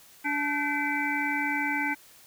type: harmonic tone with a mistuned harmonic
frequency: 289.7 Hz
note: D4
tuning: 24 cents flat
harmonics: 1 / 3 / 5 / 7 / 8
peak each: -32 / -32 / -32 / -32 / -32 dBFS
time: 0.24-1.95 s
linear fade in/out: 20 ms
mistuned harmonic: 5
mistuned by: +99 cents
effects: white hiss -54 dBFS RMS until 2.26 s